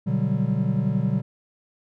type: chord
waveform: triangle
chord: G major seventh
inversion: first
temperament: equal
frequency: 123.47 / 146.83 / 185 / 196 Hz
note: B2 / D3 / F#3 / G3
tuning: 0 / 0 / 0 / 0 cents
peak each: -24 dBFS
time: 0.06-1.22 s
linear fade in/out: 20 ms
effects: none